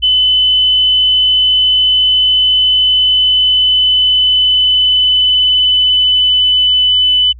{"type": "tone with pitch glide", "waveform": "sine", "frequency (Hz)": [3018, 3001], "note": ["F#7", "F#7"], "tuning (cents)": [34, 24], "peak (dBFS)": -7, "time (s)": [0.02, 7.33], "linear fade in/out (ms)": 20, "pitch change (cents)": -10, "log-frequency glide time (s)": [2.63, 6.91], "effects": ["added 60 Hz sine -31 dBFS peak until 7.39 s"]}